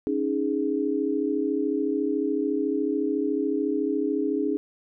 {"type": "chord", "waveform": "sine", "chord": "C# suspended second", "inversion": "none", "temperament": "equal", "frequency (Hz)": [277.2, 311.1, 415.3], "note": ["C#4", "D#4", "G#4"], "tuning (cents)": [0, 0, 0], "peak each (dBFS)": -27, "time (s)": [0.07, 4.57], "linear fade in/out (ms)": 0, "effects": []}